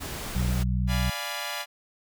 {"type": "noise", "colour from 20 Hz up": "pink", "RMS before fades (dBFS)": -35, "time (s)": [0, 0.64], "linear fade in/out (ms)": 20}
{"type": "harmonic tone", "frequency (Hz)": 61.74, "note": "B1", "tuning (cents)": 0, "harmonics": [1, 2, 3], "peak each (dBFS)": [-25, -28, -30], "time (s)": [0.35, 1.1], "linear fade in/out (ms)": 5}
{"type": "chord", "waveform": "10% pulse", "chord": "D diminished seventh", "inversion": "none", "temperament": "equal", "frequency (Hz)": [587.3, 698.5, 830.6, 987.8], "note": ["D5", "F5", "Ab5", "Cb6"], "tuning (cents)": [0, 0, 0, 0], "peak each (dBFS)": -28, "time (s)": [0.87, 1.66], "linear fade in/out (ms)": 50}
{"effects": []}